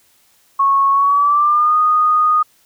sine tone with pitch glide, 1101 to 1235.8 Hz, C#6 to D#6, -12 to -12 cents, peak -10 dBFS, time 0.59-2.43 s, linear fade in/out 10 ms, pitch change +200 cents, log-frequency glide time 0.91-1.77 s, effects white hiss -55 dBFS RMS until 2.65 s

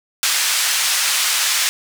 white band-pass noise, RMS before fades -18 dBFS, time 0.23-1.69 s, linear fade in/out 0 ms, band 1300 to 7900 Hz, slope 12 dB/octave, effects none

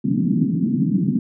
pink band-pass noise, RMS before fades -19 dBFS, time 0.04-1.19 s, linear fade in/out 5 ms, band 150 to 280 Hz, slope 48 dB/octave, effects none

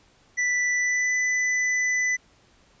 square tone with pitch glide, 1975.5 to 1997.3 Hz, B6 to B6, 0 to +19 cents, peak -22 dBFS, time 0.37-2.17 s, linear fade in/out 20 ms, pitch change +19 cents, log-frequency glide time 0.75-1.14 s, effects pink hiss -59 dBFS RMS until 2.8 s + resampled to 16000 Hz

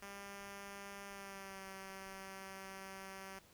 5% pulse tone with pitch glide, 199.2 to 192.53 Hz, G3 to G3, +28 to -31 cents, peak -37 dBFS, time 0.02-3.39 s, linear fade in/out 5 ms, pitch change -59 cents, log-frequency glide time 1.07-1.62 s, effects pink hiss -65 dBFS RMS until 3.53 s

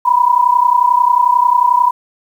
sine tone pair together, 966 / 997.2 Hz, B5 / B5, -39 / +16 cents, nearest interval minor second, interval 55 cents, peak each -11 dBFS, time 0.05-1.91 s, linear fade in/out 10 ms, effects 7-bit

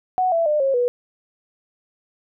sine tone with pitch steps, 740 / 666.9 / 601.1 / 541.7 / 488.2 Hz, F#5 / E5 / D5 / C#5 / B4, 0 / +20 / +40 / -40 / -20 cents, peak -16 dBFS, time 0.18-0.88 s, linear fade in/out 0 ms, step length 140 ms, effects none

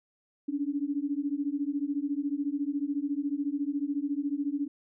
sine beating tone pair, 279.1 / 293.1 Hz, C#4 / D4, +12 / -3 cents, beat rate 14 Hz, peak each -31 dBFS, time 0.48-4.68 s, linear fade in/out 10 ms, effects none

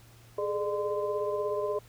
sine tone cluster, 416.8 / 433.4 / 600 / 1029 Hz, G#4 / A4 / D5 / C6, +6 / -26 / +37 / -29 cents, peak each -31 / -39 / -32 / -37 dBFS, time 0.38-1.79 s, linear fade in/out 5 ms, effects added 116 Hz sine -54 dBFS peak until 1.88 s + pink hiss -58 dBFS RMS until 1.88 s

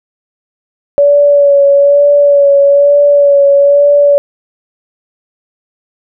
sine tone with vibrato, 569 Hz, C#5, 45 cents sharp, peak -3 dBFS, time 0.98-4.18 s, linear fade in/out 0 ms, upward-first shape sine, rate 1.1 Hz, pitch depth 24 cents each way, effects none

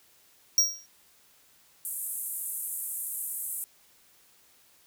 square tone with exponential decay, 5650 Hz, F8, 19 cents sharp, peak -16 dBFS, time 0.58-0.86 s, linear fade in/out 1 ms, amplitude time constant 60 ms
white band-pass noise, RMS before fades -35 dBFS, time 1.85-3.64 s, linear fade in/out 0 ms, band 8300 to 14000 Hz, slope 48 dB/octave
effects white hiss -61 dBFS RMS until 4.86 s

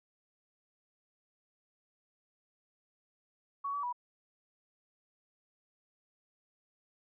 sine tone with pitch steps, 1121 / 1145 / 976 Hz, C#6 / D6 / B5, +19 / -44 / -21 cents, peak -33 dBFS, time 3.64-3.928 s, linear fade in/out 10 ms, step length 96 ms, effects none

